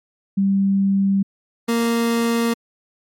sine / 30% pulse tone pair in turn, 196 / 232.3 Hz, G3 / A#3, 0 / -6 cents, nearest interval minor third, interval 294 cents, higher second, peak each -14 dBFS, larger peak neither, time 0.37-1.23 / 1.68-2.54 s, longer neither, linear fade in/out 10 ms, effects MP3 64 kbps

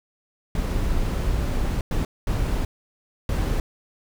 brown noise bursts at uneven times, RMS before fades -23 dBFS, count 4, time 0.55-1.81 / 1.91-2.05 / 2.27-2.65 / 3.29-3.6 s, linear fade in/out 2 ms, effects none

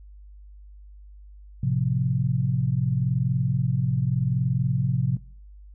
sine chord, F major, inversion first, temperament equal, 110 / 130.81 / 174.61 Hz, A2 / C3 / F3, 0 / 0 / 0 cents, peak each -27 / -22 / -28 dBFS, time 1.63-5.17 s, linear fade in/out 5 ms, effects noise-tail reverb RT60 0.5 s tail -22 dB re dry + added 50 Hz sine -43 dBFS peak until 5.74 s

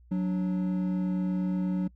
triangle tone pair together, 184.3 / 292.6 Hz, F#3 / D4, -7 / -6 cents, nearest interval minor sixth, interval 801 cents, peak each -24 / -32 dBFS, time 0.11-1.88 s, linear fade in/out 10 ms, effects noise-tail reverb RT60 0.1 s tail -25 dB re dry + added 60 Hz sine -53 dBFS peak until 1.95 s

